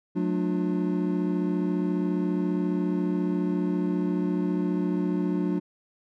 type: tone cluster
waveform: triangle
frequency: 181.6 / 216.2 / 296.5 / 356.4 Hz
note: F#3 / A3 / D4 / F4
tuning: -32 / -30 / +17 / +35 cents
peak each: -25 / -31 / -26 / -30 dBFS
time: 0.15-5.6 s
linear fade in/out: 20 ms
effects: none